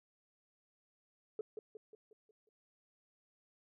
sine tone with echo, 431 Hz, A4, 36 cents flat, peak -35 dBFS, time 1.39-1.41 s, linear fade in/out 2 ms, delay 180 ms, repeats 6, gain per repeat -6 dB, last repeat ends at 2.49 s, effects tanh soft clip ceiling -32 dBFS

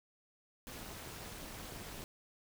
pink noise with amplitude modulation, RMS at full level -44 dBFS, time 0.67-2.04 s, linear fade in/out 0 ms, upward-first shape sine, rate 253 Hz, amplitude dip 75%, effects none

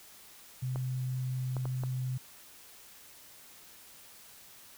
sine tone, 128.2 Hz, C3, 35 cents flat, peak -31 dBFS, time 0.62-2.18 s, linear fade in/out 10 ms
clicks, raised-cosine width 1 ms, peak -26 dBFS, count 4, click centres 0.759 / 1.567 / 1.655 / 1.836 s
effects white hiss -54 dBFS RMS until 4.77 s

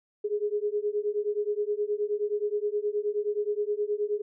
sine beating tone pair, 411.6 / 421.1 Hz, G#4 / G#4, -16 / +24 cents, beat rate 9.5 Hz, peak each -29 dBFS, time 0.24-4.22 s, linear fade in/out 10 ms, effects none

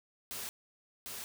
white noise with echo, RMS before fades -41 dBFS, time 0.31-0.49 s, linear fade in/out 0 ms, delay 750 ms, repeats 1, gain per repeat -2 dB, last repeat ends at 1.24 s, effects none

